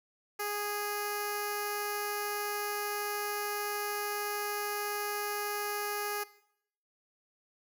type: tone with notch filter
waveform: 5% pulse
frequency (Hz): 413.4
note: G#4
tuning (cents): -8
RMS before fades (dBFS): -35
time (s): 0.39-6.24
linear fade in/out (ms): 10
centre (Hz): 3500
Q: 0.64
effects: noise-tail reverb RT60 0.7 s tail -18 dB re dry